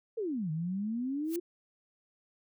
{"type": "exponential two-way sweep", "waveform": "sine", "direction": "down then up", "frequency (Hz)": [477.2, 152.2, 355.1], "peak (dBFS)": -31, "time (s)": [0.17, 1.4], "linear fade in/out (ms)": 10, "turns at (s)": 0.51}
{"type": "noise with exponential growth", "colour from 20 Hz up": "blue", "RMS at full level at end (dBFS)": -37, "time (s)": [1.24, 1.36], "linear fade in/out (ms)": 2, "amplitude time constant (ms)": 25}
{"effects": []}